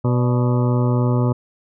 harmonic tone with a mistuned harmonic, 123.47 Hz, B2, in tune, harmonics 1 / 2 / 3 / 4 / 5 / 7 / 8 / 9 / 10, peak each -16 / -22 / -26 / -28 / -30 / -33 / -34 / -35 / -36 dBFS, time 0.04-1.33 s, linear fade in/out 10 ms, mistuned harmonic 5, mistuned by -58 cents, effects none

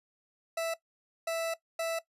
40% pulse tone bursts at uneven times, 659.3 Hz, E5, in tune, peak -29 dBFS, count 3, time 0.57-0.74 / 1.27-1.54 / 1.79-1.99 s, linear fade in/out 5 ms, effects noise-tail reverb RT60 0.1 s tail -17 dB re dry + resampled to 32000 Hz

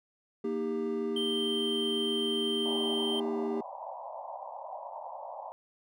triangle chord, Eb major, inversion second, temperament equal with one note detuned, 233.1 / 311.1 / 397.5 Hz, Bb3 / Eb4 / G4, 0 / 0 / +24 cents, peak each -33 / -36 / -30 dBFS, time 0.44-3.61 s, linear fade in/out 5 ms
triangle tone, 3136 Hz, G7, in tune, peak -30 dBFS, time 1.16-3.2 s, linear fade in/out 5 ms
white band-pass noise, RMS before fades -42 dBFS, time 2.65-5.52 s, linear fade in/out 0 ms, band 560 to 1000 Hz, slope 96 dB/octave
effects none

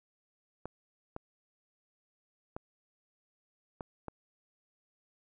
clicks, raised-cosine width 1 ms, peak -25 dBFS, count 5, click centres 0.656 / 1.164 / 2.565 / 3.808 / 4.083 s, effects none

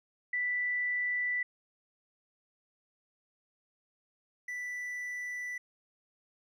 sine / triangle tone pair in turn, 1975.5 / 1975.5 Hz, B6 / B6, 0 / 0 cents, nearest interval unison, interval 0 cents, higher neither, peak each -29 / -34 dBFS, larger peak first, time 0.33-1.43 / 4.48-5.58 s, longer neither, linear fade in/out 5 ms, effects none

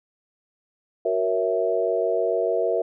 sine chord, F# dominant seventh, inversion none, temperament equal with one note detuned, 370 / 467.8 / 554.4 / 659.3 Hz, F#4 / A#4 / C#5 / E5, 0 / +6 / 0 / 0 cents, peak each -27 / -24 / -29 / -24 dBFS, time 1.05-2.82 s, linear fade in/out 5 ms, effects none

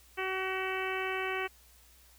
harmonic tone, 378.1 Hz, F#4, 38 cents sharp, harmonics 1 / 2 / 3 / 4 / 5 / 6 / 7 / 8, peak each -36 / -40 / -40 / -40 / -40 / -40 / -41 / -46 dBFS, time 0.17-1.48 s, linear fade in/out 20 ms, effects added 60 Hz sine -61 dBFS peak until 2.18 s + white hiss -61 dBFS RMS until 2.18 s

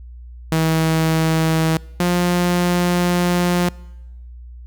sawtooth tone pair in turn, 160.7 / 176.62 Hz, E3 / F3, -44 / +20 cents, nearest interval major second, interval 164 cents, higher second, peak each -11 dBFS, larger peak neither, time 0.52-1.77 / 2-3.69 s, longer second, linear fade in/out 2 ms, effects noise-tail reverb RT60 1.0 s tail -24 dB re dry + added 60 Hz sine -34 dBFS peak until 4.66 s

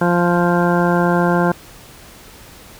harmonic tone, 174.61 Hz, F3, in tune, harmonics 1 / 2 / 3 / 4 / 5 / 6 / 8 / 9, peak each -16 / -19 / -21 / -22 / -23 / -24 / -25 / -26 dBFS, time 0.01-1.52 s, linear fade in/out 5 ms, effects pink hiss -41 dBFS RMS until 2.79 s

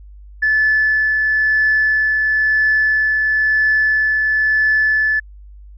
sine tone with tremolo, 1736 Hz, A6, 24 cents flat, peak -10 dBFS, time 0.42-5.2 s, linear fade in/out 10 ms, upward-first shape triangle, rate 0.99 Hz, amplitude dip 30%, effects tanh soft clip ceiling -7 dBFS + added 50 Hz sine -36 dBFS peak until 5.77 s

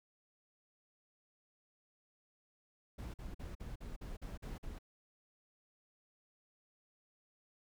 brown noise bursts, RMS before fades -45 dBFS, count 9, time 2.98-4.788 s, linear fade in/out 10 ms, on 160 ms, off 46 ms, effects none

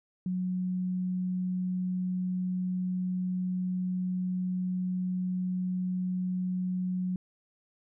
sine tone, 183 Hz, F#3, 19 cents flat, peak -28 dBFS, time 0.26-7.16 s, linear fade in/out 2 ms, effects none

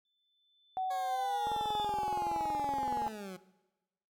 sine tone with exponential growth, 3520 Hz, A7, in tune, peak -37 dBFS, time 0.05-1.85 s, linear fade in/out 2 ms, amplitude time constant 390 ms
sine tone with pitch glide, 751 to 838.1 Hz, F#5 to G#5, +26 to +16 cents, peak -31 dBFS, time 0.77-3.08 s, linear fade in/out 0 ms, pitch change +190 cents, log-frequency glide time 1.06-1.49 s
20% pulse linear sweep, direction down, 554.4 to 179 Hz, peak -37 dBFS, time 0.9-3.37 s, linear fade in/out 10 ms
click train, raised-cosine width 1 ms, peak -27 dBFS, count 35, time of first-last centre 1.47-3.066 s, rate 21.3 Hz
effects noise-tail reverb RT60 1.0 s tail -17 dB re dry

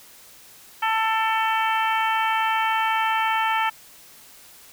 harmonic tone with a mistuned harmonic, 443.7 Hz, A4, 14 cents sharp, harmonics 2 / 3 / 4 / 5 / 6 / 7, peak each -22 / -26 / -28 / -30 / -32 / -33 dBFS, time 0.82-3.7 s, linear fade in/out 10 ms, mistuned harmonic 5, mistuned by +25 cents, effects white hiss -48 dBFS RMS until 4.72 s

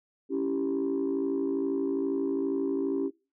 sine chord, C# diminished, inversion none, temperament equal, 277.2 / 329.6 / 392 Hz, C#4 / E4 / G4, 0 / 0 / 0 cents, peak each -28 / -32 / -29 dBFS, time 0.29-3.11 s, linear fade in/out 50 ms, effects noise-tail reverb RT60 0.3 s tail -22 dB re dry + tanh soft clip ceiling -21 dBFS

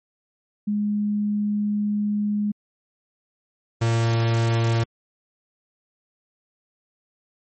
sine / 45% pulse tone pair in turn, 207.7 / 114.96 Hz, G#3 / A#2, 0 / -24 cents, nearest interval minor seventh, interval 1024 cents, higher first, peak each -20 / -18 dBFS, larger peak second, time 0.67-2.52 / 3.81-4.84 s, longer first, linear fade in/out 10 ms, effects MP3 32 kbps

